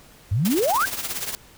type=exponential sweep; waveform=sine; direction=up; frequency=88.3 to 1661.2 Hz; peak=-18 dBFS; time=0.31-0.86 s; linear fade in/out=10 ms
type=noise with tremolo; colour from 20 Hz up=white; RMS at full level=-26 dBFS; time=0.45-1.35 s; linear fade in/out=0 ms; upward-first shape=triangle; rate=17 Hz; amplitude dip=75%
effects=pink hiss -50 dBFS RMS until 1.57 s